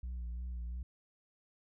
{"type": "tone with vibrato", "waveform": "sine", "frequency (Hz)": 60.3, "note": "B1", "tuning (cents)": -41, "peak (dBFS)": -35, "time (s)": [0.03, 0.83], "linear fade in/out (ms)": 5, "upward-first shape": "sine", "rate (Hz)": 2.9, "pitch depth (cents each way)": 47, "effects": ["tanh soft clip ceiling -37 dBFS"]}